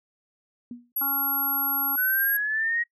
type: tone with exponential decay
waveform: sine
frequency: 241 Hz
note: B3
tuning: 42 cents flat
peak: -31 dBFS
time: 0.71-0.92 s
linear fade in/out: 2 ms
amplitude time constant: 44 ms
type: tone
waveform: sine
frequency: 11480 Hz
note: F9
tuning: 47 cents sharp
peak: -23 dBFS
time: 0.96-2.37 s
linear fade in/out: 5 ms
type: harmonic tone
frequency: 277.2 Hz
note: C#4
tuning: in tune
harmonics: 1 / 3 / 4 / 5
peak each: -37 / -34 / -38 / -33 dBFS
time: 1.01-1.96 s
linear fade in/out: 5 ms
type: exponential sweep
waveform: sine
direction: up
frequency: 1483 to 1900 Hz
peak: -23 dBFS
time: 1.97-2.84 s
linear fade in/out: 20 ms
effects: noise-tail reverb RT60 0.1 s tail -21 dB re dry